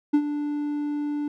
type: tone with ADSR envelope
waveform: triangle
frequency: 293.7 Hz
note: D4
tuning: in tune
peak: -12 dBFS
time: 0.13-1.28 s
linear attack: 14 ms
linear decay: 68 ms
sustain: -11 dB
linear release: 3 ms
effects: none